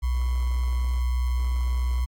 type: tone with sample-and-hold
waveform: sine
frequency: 61.74 Hz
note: B1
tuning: in tune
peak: -21 dBFS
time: 0.02-2.06 s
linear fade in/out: 20 ms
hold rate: 1050 Hz
effects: AAC 64 kbps